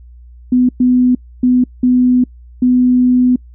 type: tone bursts at uneven times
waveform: sine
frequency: 250.1 Hz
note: B3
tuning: 22 cents sharp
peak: -7 dBFS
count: 5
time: 0.52-0.69 / 0.8-1.15 / 1.43-1.64 / 1.83-2.24 / 2.62-3.36 s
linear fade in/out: 5 ms
effects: noise-tail reverb RT60 0.1 s tail -26 dB re dry + added 60 Hz sine -35 dBFS peak until 3.54 s